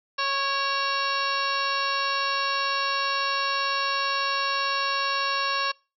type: harmonic tone with a mistuned harmonic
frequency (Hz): 551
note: C#5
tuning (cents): -11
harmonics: 1 / 2 / 3 / 4 / 5 / 6 / 7 / 8 / 9 / 10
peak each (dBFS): -36 / -27 / -31 / -39 / -31 / -41 / -34 / -34 / -45 / -35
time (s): 0.18-5.72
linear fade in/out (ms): 10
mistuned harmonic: 4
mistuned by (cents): +66
effects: noise-tail reverb RT60 0.3 s tail -25 dB re dry